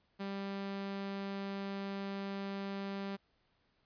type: tone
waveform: sawtooth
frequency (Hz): 197.1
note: G3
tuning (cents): +10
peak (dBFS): -34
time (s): 0.19-3.17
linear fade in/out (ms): 20
effects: pink hiss -75 dBFS RMS until 3.85 s + resampled to 11025 Hz